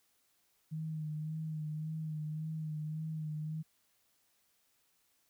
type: tone with vibrato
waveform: sine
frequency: 155.56 Hz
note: D#3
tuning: in tune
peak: -36 dBFS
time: 0.71-3.63 s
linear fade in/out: 20 ms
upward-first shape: sine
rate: 1.8 Hz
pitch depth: 33 cents each way
effects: white hiss -74 dBFS RMS until 5.29 s